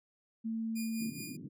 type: tone with vibrato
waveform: sine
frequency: 224.5 Hz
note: A3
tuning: 35 cents sharp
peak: -33 dBFS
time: 0.44-1.11 s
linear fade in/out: 20 ms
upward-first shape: triangle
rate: 20 Hz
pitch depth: 12 cents each way
type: tone with tremolo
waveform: 10% pulse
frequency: 2432 Hz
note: D#7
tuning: 40 cents flat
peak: -32 dBFS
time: 0.75-1.37 s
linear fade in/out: 20 ms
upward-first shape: triangle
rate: 4.7 Hz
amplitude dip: 70%
type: band-pass noise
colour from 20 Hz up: white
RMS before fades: -45 dBFS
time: 0.99-1.49 s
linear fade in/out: 20 ms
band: 120 to 320 Hz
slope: 48 dB/octave
effects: none